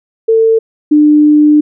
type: tone pair in turn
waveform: sine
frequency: 448.6 / 299.4 Hz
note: A4 / D4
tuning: +34 / +33 cents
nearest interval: perfect fifth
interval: 701 cents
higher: first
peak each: -5 / -3 dBFS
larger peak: second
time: 0.28-0.59 / 0.91-1.61 s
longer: second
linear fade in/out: 10 ms
effects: none